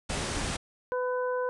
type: low-pass noise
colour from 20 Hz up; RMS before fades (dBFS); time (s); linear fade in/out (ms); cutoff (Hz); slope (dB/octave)
pink; -32; 0.09-0.57; 10; 10000; 96
type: harmonic tone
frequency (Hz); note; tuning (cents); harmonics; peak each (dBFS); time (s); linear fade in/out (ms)
501; B4; +25; 1 / 2 / 3; -28 / -34 / -38; 0.92-1.49; 0
effects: none